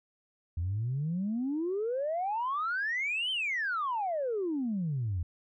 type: exponential two-way sweep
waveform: sine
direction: up then down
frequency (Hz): 81 to 3160 to 81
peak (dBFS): -28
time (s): 0.57-5.23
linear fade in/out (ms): 5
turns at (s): 3.31
effects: tanh soft clip ceiling -25 dBFS